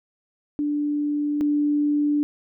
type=tone pair in turn; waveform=sine; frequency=293.7 / 293.7 Hz; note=D4 / D4; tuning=0 / 0 cents; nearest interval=unison; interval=0 cents; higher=neither; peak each=-21 / -18 dBFS; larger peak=second; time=0.59-1.41 / 1.41-2.23 s; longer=neither; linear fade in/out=0 ms; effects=none